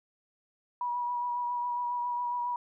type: tone with vibrato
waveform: sine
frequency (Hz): 970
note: B5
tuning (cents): -31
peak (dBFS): -29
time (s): 0.81-2.56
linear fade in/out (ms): 2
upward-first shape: sine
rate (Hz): 7.3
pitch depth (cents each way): 20
effects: none